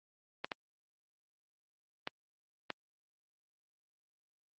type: clicks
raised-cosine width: 0.3 ms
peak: -19 dBFS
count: 4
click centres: 0.445 / 0.518 / 2.074 / 2.703 s
effects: high-pass 200 Hz 12 dB/octave + Opus 32 kbps